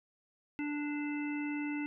harmonic tone, 293.7 Hz, D4, in tune, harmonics 1 / 3 / 5 / 7 / 9, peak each -34 / -48 / -49 / -45 / -46 dBFS, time 0.59-1.86 s, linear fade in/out 0 ms, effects none

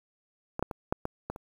clicks, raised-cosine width 1 ms, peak -18 / -13 / -21 / -12 / -17 / -19 / -28 dBFS, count 7, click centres 0.594 / 0.626 / 0.712 / 0.925 / 1.054 / 1.3 / 1.361 s, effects 8-bit

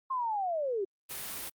sine linear sweep, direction down, 1073 to 370 Hz, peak -29 dBFS, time 0.1-0.85 s, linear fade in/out 10 ms
white noise, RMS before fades -39 dBFS, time 1.09-1.5 s, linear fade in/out 20 ms
effects Opus 48 kbps

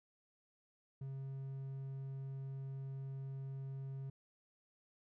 triangle tone, 135.2 Hz, C#3, 43 cents flat, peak -40 dBFS, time 1.01-4.1 s, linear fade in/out 5 ms, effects none

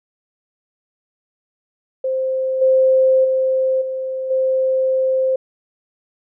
sine tone with level steps, 523.3 Hz, C5, in tune, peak -17 / -10 / -14 / -21 / -14 dBFS, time 2.04-5.36 s, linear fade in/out 5 ms, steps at 2.61 / 3.24 / 3.81 / 4.3 s, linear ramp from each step 10 ms, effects none

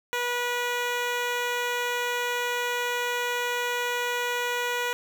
10% pulse tone with notch filter, 486 Hz, B4, 28 cents flat, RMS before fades -28 dBFS, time 0.13-4.93 s, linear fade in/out 0 ms, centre 9200 Hz, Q 1.3, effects none

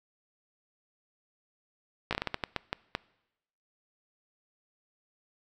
slowing click train, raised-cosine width 0.3 ms, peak -13 dBFS, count 11, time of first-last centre 2.11-2.951 s, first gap 17 ms, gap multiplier 1.33, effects noise-tail reverb RT60 0.9 s tail -23 dB re dry

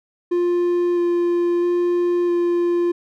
triangle tone with vibrato, 349.2 Hz, F4, in tune, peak -14 dBFS, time 0.31-2.92 s, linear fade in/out 10 ms, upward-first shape square, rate 0.76 Hz, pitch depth 8 cents each way, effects none

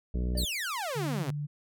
harmonic tone, 61.2 Hz, B1, 15 cents flat, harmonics 1 / 2 / 3 / 4 / 5 / 6 / 7 / 8 / 9 / 10, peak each -28 / -39 / -36 / -44 / -44 / -48 / -45 / -53 / -56 / -54 dBFS, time 0.14-0.45 s, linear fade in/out 5 ms
triangle tone with exponential decay, 596 Hz, D5, 25 cents sharp, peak -34 dBFS, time 0.35-0.58 s, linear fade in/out 2 ms, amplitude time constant 48 ms
sawtooth exponential sweep, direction down, 4800 to 116.7 Hz, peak -28 dBFS, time 0.37-1.31 s, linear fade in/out 10 ms
sine tone, 146.83 Hz, D3, in tune, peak -31 dBFS, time 0.95-1.47 s, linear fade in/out 20 ms
effects none

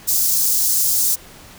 white high-pass noise, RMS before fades -17 dBFS, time 0.07-1.16 s, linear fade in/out 20 ms, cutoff 5200 Hz, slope 24 dB/octave, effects pink hiss -42 dBFS RMS until 1.58 s

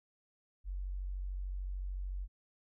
sine tone, 46.74 Hz, F#1, 18 cents sharp, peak -36 dBFS, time 0.64-2.28 s, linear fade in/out 50 ms, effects none

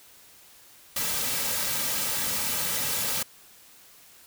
white noise with comb filter, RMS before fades -28 dBFS, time 0.96-3.23 s, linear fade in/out 5 ms, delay 2.8 ms, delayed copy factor -0.55, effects white hiss -53 dBFS RMS until 4.26 s

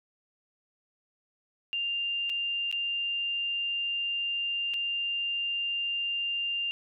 sine tone with dropouts, 2794 Hz, F7, in tune, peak -28 dBFS, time 1.73-6.71 s, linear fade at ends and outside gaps 0 ms, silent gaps 2.295-2.299 / 2.714-2.726 / 4.737-4.741 s, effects none

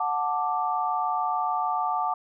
sine chord, D major, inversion first, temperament just, 734.2 / 881 / 1174.7 Hz, F#5 / A5 / D6, -14 / +2 / 0 cents, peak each -28 dBFS, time 0-2.14 s, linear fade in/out 5 ms, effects none

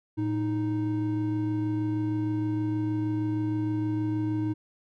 triangle tone pair together, 112.5 / 311.1 Hz, A2 / D#4, +39 / 0 cents, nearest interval octave + tritone, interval 1761 cents, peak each -28 / -25 dBFS, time 0.17-4.54 s, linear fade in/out 20 ms, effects none

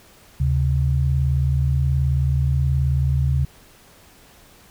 sine tone pair together, 75 / 133.73 Hz, D2 / C3, +37 / +38 cents, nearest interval minor seventh, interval 1001 cents, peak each -19 dBFS, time 0.4-3.45 s, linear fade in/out 5 ms, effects pink hiss -50 dBFS RMS until 4.7 s

